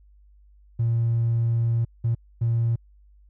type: tone bursts at uneven times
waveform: triangle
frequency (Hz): 116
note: A#2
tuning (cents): -8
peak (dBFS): -16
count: 3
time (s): 0.79-1.85 / 2.04-2.15 / 2.41-2.76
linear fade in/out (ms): 10
effects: tanh soft clip ceiling -16 dBFS + added 50 Hz sine -51 dBFS peak until 3.29 s